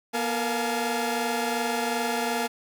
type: tone cluster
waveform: sawtooth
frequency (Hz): 240.3 / 458 / 698 / 849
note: B3 / A#4 / F5 / G#5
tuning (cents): -47 / -31 / -1 / +38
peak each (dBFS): -27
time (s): 0.13-2.48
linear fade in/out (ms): 20
effects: none